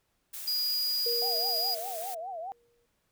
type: noise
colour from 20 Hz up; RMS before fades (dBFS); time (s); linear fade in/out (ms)
blue; -40; 0.33-2.15; 10
type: tone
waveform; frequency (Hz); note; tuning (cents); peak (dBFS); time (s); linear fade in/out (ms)
square; 4886; D#8; -32; -28; 0.47-1.75; 10
type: tone with exponential decay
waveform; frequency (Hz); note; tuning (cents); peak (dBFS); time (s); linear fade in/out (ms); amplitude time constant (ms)
sine; 473.3; A#4; +26; -30; 1.06-2.86; 5; 390
type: tone with vibrato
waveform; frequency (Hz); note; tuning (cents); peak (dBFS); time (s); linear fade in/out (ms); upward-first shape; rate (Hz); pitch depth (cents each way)
sine; 710; F5; +28; -35; 1.22-2.52; 0; triangle; 4.9; 210
effects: pink hiss -75 dBFS RMS until 3.11 s